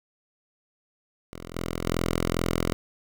5% pulse tone with level steps, 42.41 Hz, E1, 50 cents sharp, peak -27 / -18 / -13 dBFS, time 1.33-2.73 s, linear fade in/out 0 ms, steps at 1.55 / 1.85 s, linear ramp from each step 5 ms, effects none

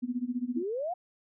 sine tone with tremolo, 246.4 Hz, B3, 4 cents flat, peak -26 dBFS, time 0.02-0.63 s, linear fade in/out 20 ms, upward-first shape sine, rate 15 Hz, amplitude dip 90%
sine exponential sweep, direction up, 315.3 to 748 Hz, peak -30 dBFS, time 0.56-0.94 s, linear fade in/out 10 ms
effects none

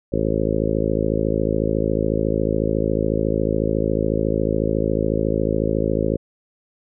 harmonic tone, 54 Hz, A1, 32 cents flat, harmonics 1 / 2 / 3 / 4 / 5 / 6 / 7 / 8 / 9 / 10, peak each -27 / -27 / -27 / -27 / -27 / -27 / -27 / -27 / -27 / -27 dBFS, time 0.12-6.17 s, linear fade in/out 10 ms, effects none

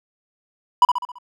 triangle tone with echo, 985 Hz, B5, 5 cents flat, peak -6 dBFS, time 0.82-0.85 s, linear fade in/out 2 ms, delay 67 ms, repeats 5, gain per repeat -6 dB, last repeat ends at 1.185 s, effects none

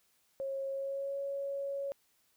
sine tone with pitch glide, 543 to 556 Hz, C#5 to C#5, -36 to +5 cents, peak -34 dBFS, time 0.4-1.92 s, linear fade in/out 0 ms, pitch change +41 cents, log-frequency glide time 0.69-1.18 s, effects white hiss -72 dBFS RMS until 2.36 s

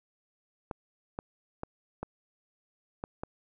clicks, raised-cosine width 1 ms, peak -21 dBFS, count 6, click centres 0.712 / 1.189 / 1.634 / 2.03 / 3.039 / 3.235 s, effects none

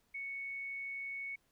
sine tone, 2217 Hz, C#7, in tune, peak -39 dBFS, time 0.14-1.36 s, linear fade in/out 10 ms, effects pink hiss -75 dBFS RMS until 1.51 s

